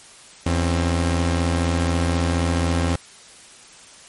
sawtooth tone pair together, 84.04 / 266.8 Hz, E2 / C4, +34 / +34 cents, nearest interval octave + minor sixth, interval 2000 cents, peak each -15 / -21 dBFS, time 0.46-2.96 s, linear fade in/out 5 ms, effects white hiss -45 dBFS RMS until 4.08 s + MP3 48 kbps

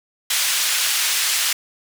pink band-pass noise, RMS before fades -20 dBFS, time 0.3-1.53 s, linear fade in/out 5 ms, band 2300 to 14000 Hz, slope 12 dB/octave, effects none

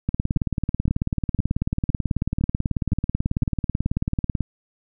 two click trains, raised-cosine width 5 ms, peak -9 / -11 dBFS, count 80 / 7, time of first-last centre 0.09-4.407 / 0.37-3.431 s, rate 18.3 / 1.96 Hz, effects none

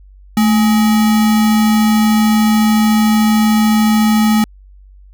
sine tone with sample-and-hold, 218.2 Hz, A3, 14 cents flat, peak -8 dBFS, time 0.37-4.44 s, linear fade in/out 2 ms, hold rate 1050 Hz, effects added 48 Hz sine -38 dBFS peak until 5.13 s

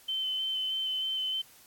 sine tone with vibrato, 3067 Hz, G7, 38 cents flat, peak -29 dBFS, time 0.08-1.42 s, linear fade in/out 10 ms, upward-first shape square, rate 3.2 Hz, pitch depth 10 cents each way, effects white hiss -57 dBFS RMS until 1.66 s + AAC 64 kbps

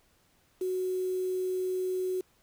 sine tone with quantisation, 370 Hz, F#4, in tune, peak -28 dBFS, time 0.61-2.21 s, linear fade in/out 5 ms, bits 8, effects pink hiss -67 dBFS RMS until 2.42 s

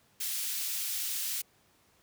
white high-pass noise, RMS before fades -34 dBFS, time 0.2-1.42 s, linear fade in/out 10 ms, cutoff 2700 Hz, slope 12 dB/octave, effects pink hiss -66 dBFS RMS until 2.02 s + high-pass 80 Hz 12 dB/octave

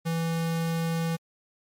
square tone, 165.2 Hz, E3, 4 cents sharp, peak -26 dBFS, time 0.05-1.17 s, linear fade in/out 20 ms, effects MP3 64 kbps

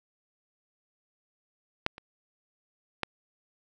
clicks, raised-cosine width 0.3 ms, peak -9 / -27 / -12 dBFS, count 3, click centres 1.864 / 1.981 / 3.033 s, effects none

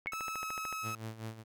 click train, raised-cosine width 0.5 ms, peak -27 dBFS, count 10, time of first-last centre 0.06-0.727 s, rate 13.5 Hz
sine tone with exponential decay, 2200 Hz, C#7, 14 cents flat, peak -28 dBFS, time 0.07-0.16 s, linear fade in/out 0 ms, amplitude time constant 18 ms
30% pulse tone with pitch glide, 1302 to 1288.5 Hz, E6 to E6, -22 to -40 cents, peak -34 dBFS, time 0.12-0.95 s, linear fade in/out 2 ms, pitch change -18 cents, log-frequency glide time 0.3-0.4 s
sawtooth tone with tremolo, 111.2 Hz, A2, 19 cents sharp, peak -34 dBFS, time 0.82-1.44 s, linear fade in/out 50 ms, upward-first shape sine, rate 5.1 Hz, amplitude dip 75%
effects none

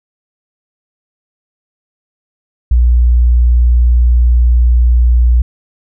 sine tone, 60.1 Hz, B1, 46 cents flat, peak -5 dBFS, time 2.71-5.42 s, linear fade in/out 5 ms, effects none

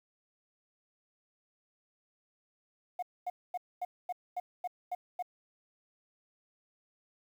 sine tone bursts, 720 Hz, F#5, 47 cents flat, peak -30 dBFS, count 9, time 2.99-5.225 s, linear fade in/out 5 ms, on 35 ms, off 240 ms, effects tanh soft clip ceiling -31 dBFS + 10-bit

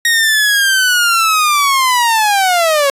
sawtooth linear sweep, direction down, 1879 to 544 Hz, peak -6 dBFS, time 0.05-2.9 s, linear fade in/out 2 ms, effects resampled to 32000 Hz

